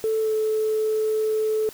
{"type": "tone with pitch glide", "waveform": "sine", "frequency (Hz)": [440.2, 434.4], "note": ["A4", "A4"], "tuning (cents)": [1, -22], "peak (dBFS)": -19, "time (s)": [0.04, 1.69], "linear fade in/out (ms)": 0, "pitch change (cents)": -23, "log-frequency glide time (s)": [0.2, 0.32], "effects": ["tanh soft clip ceiling -15 dBFS", "white hiss -44 dBFS RMS until 1.73 s"]}